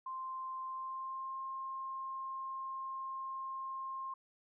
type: tone with pitch glide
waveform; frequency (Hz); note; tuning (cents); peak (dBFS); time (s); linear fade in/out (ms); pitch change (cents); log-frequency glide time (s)
sine; 1046.5 to 1062.9; C6 to C6; 0 to +27; -39; 0.06-4.14; 5; +27; 0.65-1.41
effects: none